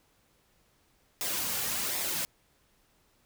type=noise with flanger; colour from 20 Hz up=white; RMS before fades=-32 dBFS; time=1.21-2.25 s; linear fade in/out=0 ms; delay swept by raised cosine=0.66 to 3.16 ms; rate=1.3 Hz; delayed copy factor=-0.5; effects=pink hiss -68 dBFS RMS until 3.25 s